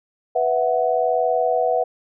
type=chord; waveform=sine; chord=B suspended fourth; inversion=none; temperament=equal; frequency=493.9 / 659.3 / 740 Hz; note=B4 / E5 / F#5; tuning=0 / 0 / 0 cents; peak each=-21 dBFS; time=0.35-1.84 s; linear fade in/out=10 ms; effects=none